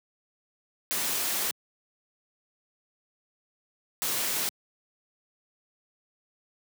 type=noise bursts at uneven times; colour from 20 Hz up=white; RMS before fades=-29 dBFS; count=2; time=0.91-1.51 / 4.02-4.49 s; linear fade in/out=0 ms; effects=high-pass 150 Hz 12 dB/octave